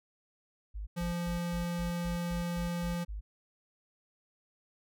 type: tone bursts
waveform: sine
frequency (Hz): 51.5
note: G#1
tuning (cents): -14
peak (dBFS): -36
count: 10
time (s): 0.74-3.21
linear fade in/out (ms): 20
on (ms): 130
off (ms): 130
type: tone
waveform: square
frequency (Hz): 173.2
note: F3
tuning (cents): -14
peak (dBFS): -33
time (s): 0.96-3.05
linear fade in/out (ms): 20
effects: none